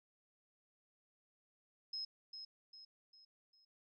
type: tone with echo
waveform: sine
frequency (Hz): 5140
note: E8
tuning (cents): -45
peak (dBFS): -40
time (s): 1.93-2.05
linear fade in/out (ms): 5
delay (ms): 400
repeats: 4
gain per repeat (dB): -7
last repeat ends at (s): 3.65
effects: none